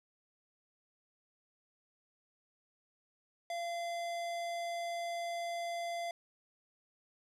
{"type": "tone with hard clipping", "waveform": "sine", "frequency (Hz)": 686, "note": "F5", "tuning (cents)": -31, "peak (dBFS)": -38, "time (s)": [3.5, 6.11], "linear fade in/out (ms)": 2, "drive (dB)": 18, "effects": []}